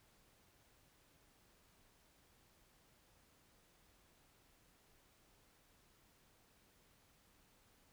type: silence
effects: pink hiss -71 dBFS RMS until 7.92 s